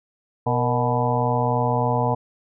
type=harmonic tone with a mistuned harmonic; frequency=123.47 Hz; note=B2; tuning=in tune; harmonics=1 / 2 / 4 / 5 / 6 / 7 / 8; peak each=-23 / -28 / -26 / -28 / -27 / -26 / -27 dBFS; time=0.46-2.15 s; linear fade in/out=10 ms; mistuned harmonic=4; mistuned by=-82 cents; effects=none